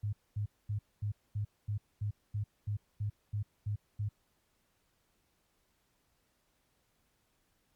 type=tone bursts; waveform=sine; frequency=103.83 Hz; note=G#2; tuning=in tune; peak=-31 dBFS; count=13; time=0.03-4.09 s; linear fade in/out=10 ms; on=100 ms; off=230 ms; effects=pink hiss -75 dBFS RMS until 7.75 s + MP3 96 kbps